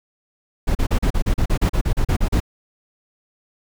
brown noise bursts, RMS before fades -17 dBFS, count 15, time 0.67-2.403 s, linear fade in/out 10 ms, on 81 ms, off 37 ms, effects none

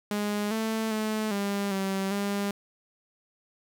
sawtooth tone with pitch steps, 207.1 / 221.6 / 216.4 / 200.6 / 193.4 / 201.3 Hz, G#3 / A3 / A3 / G3 / G3 / G3, -5 / +13 / -29 / +40 / -23 / +46 cents, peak -23 dBFS, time 0.11-2.51 s, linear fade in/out 2 ms, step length 400 ms, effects 9-bit

